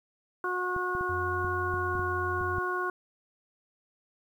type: harmonic tone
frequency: 363.1 Hz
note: F#4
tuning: 33 cents flat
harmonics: 1 / 2 / 3 / 4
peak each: -33 / -40 / -32 / -33 dBFS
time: 0.44-2.9 s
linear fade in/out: 2 ms
type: clicks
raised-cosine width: 5 ms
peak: -28 dBFS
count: 9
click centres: 0.764 / 0.951 / 1.01 / 1.447 / 1.74 / 1.953 / 1.995 / 2.411 / 2.583 s
type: tone with vibrato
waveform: triangle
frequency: 89.9 Hz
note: F#2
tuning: 49 cents flat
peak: -33 dBFS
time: 1.09-2.59 s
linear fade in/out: 5 ms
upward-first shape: triangle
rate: 12 Hz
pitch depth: 10 cents each way
effects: 10-bit